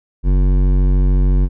sine tone with hard clipping, 46.85 Hz, F#1, 22 cents sharp, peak -12 dBFS, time 0.23-1.49 s, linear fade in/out 50 ms, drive 13 dB, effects none

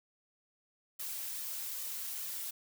blue noise with flanger, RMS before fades -40 dBFS, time 0.99-2.51 s, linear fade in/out 10 ms, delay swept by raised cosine 1.6 to 3.7 ms, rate 2.4 Hz, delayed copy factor +0.5, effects none

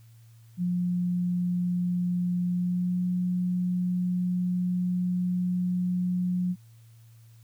sine tone with pitch glide, 177.7 to 179.97 Hz, F3 to F#3, +30 to -48 cents, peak -24 dBFS, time 0.57-6.56 s, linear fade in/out 50 ms, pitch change +22 cents, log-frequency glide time 2.49-3.03 s, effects added 114 Hz sine -50 dBFS peak until 7.43 s + white hiss -65 dBFS RMS until 7.43 s

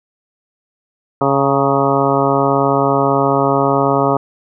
harmonic tone with a mistuned harmonic, 138.4 Hz, C#3, 2 cents flat, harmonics 1 / 2 / 3 / 4 / 5 / 6 / 7 / 8 / 9, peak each -21 / -19 / -18 / -19 / -19 / -23 / -21 / -22 / -21 dBFS, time 1.21-4.17 s, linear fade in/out 2 ms, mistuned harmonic 7, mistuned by -43 cents, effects none

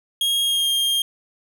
45% pulse tone with pitch glide, 3267 to 3216 Hz, G#7 to G7, -29 to +44 cents, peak -18 dBFS, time 0.21-1.02 s, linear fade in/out 2 ms, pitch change -27 cents, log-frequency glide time 0.42-0.69 s, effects none

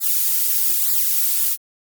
violet noise with flanger, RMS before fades -18 dBFS, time 0-1.57 s, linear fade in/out 50 ms, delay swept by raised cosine 0.33 to 3.23 ms, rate 1.1 Hz, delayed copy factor -0.9, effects Opus 48 kbps

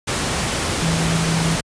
sine tone in noise, 164.4 Hz, E3, 4 cents flat, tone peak -18 dBFS, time 0.82-1.56 s, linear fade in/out 10 ms, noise pink, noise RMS -21 dBFS, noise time 0.07-1.61 s, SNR 0 dB, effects high-pass 60 Hz 12 dB/octave + resampled to 22050 Hz

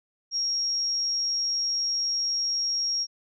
sine tone, 5588 Hz, F8, in tune, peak -24 dBFS, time 0.31-3.07 s, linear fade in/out 50 ms, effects none

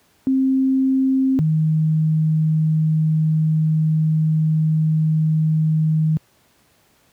sine tone pair in turn, 264.8 / 156.91 Hz, C4 / D#3, +21 / +15 cents, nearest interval major sixth, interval 906 cents, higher first, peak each -14 dBFS, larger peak neither, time 0.27-1.39 / 1.39-6.17 s, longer second, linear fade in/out 0 ms, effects pink hiss -58 dBFS RMS until 7.12 s + high-pass 80 Hz 12 dB/octave

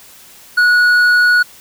sine tone with hard clipping, 1461 Hz, F#6, 22 cents flat, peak -9 dBFS, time 0.57-1.43 s, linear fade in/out 10 ms, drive 5 dB, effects white hiss -41 dBFS RMS until 1.6 s

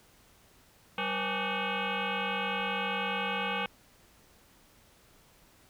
sine tone with frequency modulation, 865 Hz, A5, 30 cents flat, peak -29 dBFS, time 0.98-3.66 s, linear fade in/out 2 ms, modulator 336 Hz, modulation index 6.4, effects pink hiss -61 dBFS RMS until 5.69 s

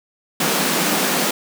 pink high-pass noise, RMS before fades -19 dBFS, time 0.4-1.31 s, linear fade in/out 5 ms, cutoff 160 Hz, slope 96 dB/octave, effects none

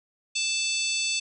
harmonic tone with a mistuned harmonic, 880 Hz, A5, in tune, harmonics 3 / 4 / 5 / 6 / 7 / 8 / 9, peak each -29 / -32 / -31 / -40 / -33 / -41 / -33 dBFS, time 0.35-1.2 s, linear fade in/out 10 ms, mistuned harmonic 5, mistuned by +34 cents, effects none

